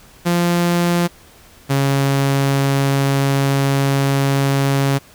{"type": "tone pair in turn", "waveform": "sawtooth", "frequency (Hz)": [173.4, 137.93], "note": ["F3", "C#3"], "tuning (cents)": [-12, -8], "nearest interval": "major third", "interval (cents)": 396, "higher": "first", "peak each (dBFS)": -10, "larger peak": "neither", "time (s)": [[0.25, 1.08], [1.69, 4.99]], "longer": "second", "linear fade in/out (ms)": 20, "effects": ["pink hiss -46 dBFS RMS until 5.14 s"]}